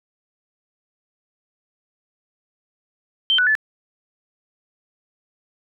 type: tone with pitch steps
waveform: sine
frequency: 3121 / 1482 / 1738 Hz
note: G7 / F#6 / A6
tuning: -8 / +2 / -22 cents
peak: -14 dBFS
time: 3.3-3.552 s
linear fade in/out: 0 ms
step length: 84 ms
effects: none